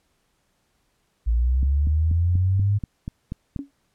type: linear sweep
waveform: sine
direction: up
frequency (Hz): 55 to 103.83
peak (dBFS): -17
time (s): 1.26-2.79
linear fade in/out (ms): 20
type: click train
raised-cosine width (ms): 5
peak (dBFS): -17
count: 9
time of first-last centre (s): 1.63-3.562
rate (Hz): 4.14
type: tone with exponential decay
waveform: sine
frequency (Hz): 280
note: C#4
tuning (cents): +18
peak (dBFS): -24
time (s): 3.59-3.71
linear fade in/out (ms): 0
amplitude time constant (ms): 24
effects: pink hiss -69 dBFS RMS until 3.94 s + low-pass 12000 Hz 12 dB/octave